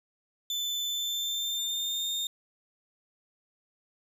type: tone with pitch glide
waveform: 35% pulse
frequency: 3520 to 3650 Hz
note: A7 to A#7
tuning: 0 to -37 cents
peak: -28 dBFS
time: 0.5-2.27 s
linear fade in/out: 2 ms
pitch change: +63 cents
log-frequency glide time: 0.87-2.09 s
effects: none